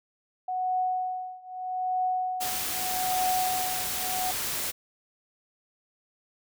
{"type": "tone with tremolo", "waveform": "sine", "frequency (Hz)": 739, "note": "F#5", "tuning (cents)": -2, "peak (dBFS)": -23, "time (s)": [0.48, 4.31], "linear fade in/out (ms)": 5, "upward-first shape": "triangle", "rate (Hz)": 0.8, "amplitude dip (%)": 95}
{"type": "noise", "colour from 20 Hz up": "white", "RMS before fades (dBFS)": -31, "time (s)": [2.4, 4.72], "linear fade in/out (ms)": 20}
{"effects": []}